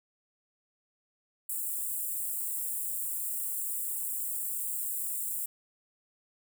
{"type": "high-pass noise", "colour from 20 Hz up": "white", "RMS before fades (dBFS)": -34, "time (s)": [1.49, 5.46], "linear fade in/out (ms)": 5, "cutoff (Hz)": 7500, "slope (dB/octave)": 96, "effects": []}